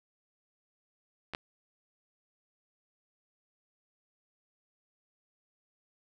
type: clicks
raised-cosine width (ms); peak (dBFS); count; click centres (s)
0.3; -23 / -18; 2; 1.336 / 1.349
effects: none